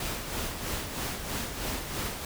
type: noise with tremolo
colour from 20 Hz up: pink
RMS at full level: -32 dBFS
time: 0-2.25 s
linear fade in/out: 2 ms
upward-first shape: sine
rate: 3.1 Hz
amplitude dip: 50%
effects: none